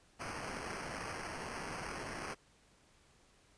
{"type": "noise with sample-and-hold", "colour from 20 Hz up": "white", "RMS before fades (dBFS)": -43, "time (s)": [0.19, 2.35], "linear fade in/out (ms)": 20, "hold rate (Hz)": 3675, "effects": ["pink hiss -67 dBFS RMS until 3.57 s", "resampled to 22050 Hz"]}